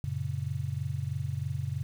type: chord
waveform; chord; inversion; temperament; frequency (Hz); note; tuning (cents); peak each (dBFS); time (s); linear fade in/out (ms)
sine; F# major; none; just; 92.5 / 115.62 / 138.75; F#2 / A#2 / C#3; 0 / -14 / +2; -35 / -36 / -33; 0.04-1.83; 0
effects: 9-bit